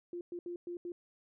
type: tone bursts at uneven times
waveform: sine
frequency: 349.2 Hz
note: F4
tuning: in tune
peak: -38 dBFS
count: 5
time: 0.13-0.21 / 0.32-0.39 / 0.46-0.56 / 0.67-0.77 / 0.85-0.92 s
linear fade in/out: 2 ms
effects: none